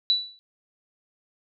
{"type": "tone with exponential decay", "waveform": "sine", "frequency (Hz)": 3951, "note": "B7", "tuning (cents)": 0, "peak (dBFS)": -15, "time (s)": [0.1, 0.39], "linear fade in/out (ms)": 0, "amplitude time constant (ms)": 62, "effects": []}